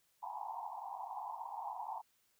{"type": "band-pass noise", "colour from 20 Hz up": "pink", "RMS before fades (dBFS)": -44, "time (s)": [0.22, 2.02], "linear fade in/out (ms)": 20, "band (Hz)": [740, 1000], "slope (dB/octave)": 96, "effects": ["white hiss -75 dBFS RMS until 2.39 s"]}